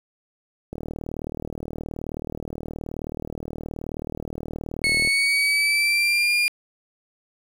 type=click train; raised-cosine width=2 ms; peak=-18 dBFS; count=170; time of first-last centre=0.73-5.074 s; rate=38.9 Hz
type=tone with pitch glide; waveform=35% pulse; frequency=2200 to 2413 Hz; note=C#7 to D7; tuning=-14 to +46 cents; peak=-16 dBFS; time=4.84-6.48 s; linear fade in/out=0 ms; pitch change=+160 cents; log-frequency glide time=4.98-6.33 s
effects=low-pass 11000 Hz 12 dB/octave + 8-bit